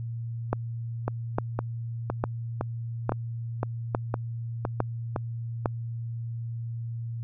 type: two click trains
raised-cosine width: 1 ms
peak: -13 / -10 dBFS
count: 9 / 7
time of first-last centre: 1.08-5.162 / 0.53-5.658 s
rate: 1.96 / 1.17 Hz
effects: added 116 Hz sine -31 dBFS peak until 7.23 s